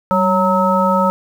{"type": "harmonic tone with a mistuned harmonic", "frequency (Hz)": 184.4, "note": "F#3", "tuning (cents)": -6, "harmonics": [1, 3, 5, 7], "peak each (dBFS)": [-17, -17, -17, -17], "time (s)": [0.11, 1.1], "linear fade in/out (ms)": 0, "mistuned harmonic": 1, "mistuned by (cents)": 78, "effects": ["7-bit"]}